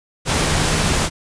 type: tone in noise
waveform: sine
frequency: 155.56 Hz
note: D#3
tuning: in tune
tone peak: -25 dBFS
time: 0.25-1.1 s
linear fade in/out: 50 ms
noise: pink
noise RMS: -18 dBFS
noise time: 0.25-1.1 s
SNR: -10 dB
effects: resampled to 22050 Hz